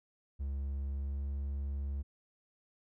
triangle tone with pitch glide, 69.1 to 69.74 Hz, C#2 to C#2, -5 to +11 cents, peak -32 dBFS, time 0.39-2.03 s, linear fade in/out 20 ms, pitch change +16 cents, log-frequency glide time 0.89-1.22 s, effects none

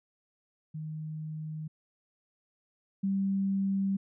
sine tone pair in turn, 155.56 / 195.03 Hz, D#3 / G3, 0 / -9 cents, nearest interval major third, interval 391 cents, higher second, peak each -35 / -26 dBFS, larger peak second, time 0.74-1.68 / 3.03-3.97 s, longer neither, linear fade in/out 10 ms, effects none

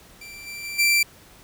sawtooth tone with level steps, 2349 Hz, D7, in tune, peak -35 / -30 / -27 / -13 dBFS, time 0.21-1.03 s, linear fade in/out 5 ms, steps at 0.46 / 0.63 / 0.78 s, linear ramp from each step 20 ms, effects pink hiss -50 dBFS RMS until 1.43 s

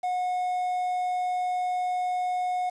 triangle tone with quantisation, 727 Hz, F#5, 31 cents flat, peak -23 dBFS, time 0.03-2.7 s, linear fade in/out 10 ms, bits 8, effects resampled to 22050 Hz

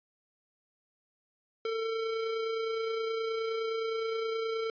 square tone with amplitude modulation, 449.2 Hz, A4, 36 cents sharp, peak -30 dBFS, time 1.65-4.7 s, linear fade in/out 2 ms, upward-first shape sine, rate 29.6 Hz, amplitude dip 30%, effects resampled to 11025 Hz

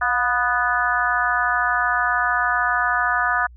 harmonic tone with a mistuned harmonic, 246.9 Hz, B3, in tune, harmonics 3 / 4 / 5 / 6 / 7, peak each -25 / -26 / -23 / -22 / -24 dBFS, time 0.01-3.47 s, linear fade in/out 10 ms, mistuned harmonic 3, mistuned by -52 cents, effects added 60 Hz sine -41 dBFS peak until 3.56 s

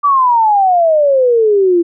sine exponential sweep, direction down, 1174.7 to 334.7 Hz, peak -7 dBFS, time 0.03-1.83 s, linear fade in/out 20 ms, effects none

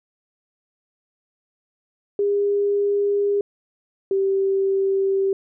sine tone pair in turn, 405.2 / 388.9 Hz, G#4 / G4, -43 / -14 cents, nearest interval minor second, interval 71 cents, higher first, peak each -17 dBFS, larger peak neither, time 2.19-3.41 / 4.11-5.33 s, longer neither, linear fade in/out 2 ms, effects none

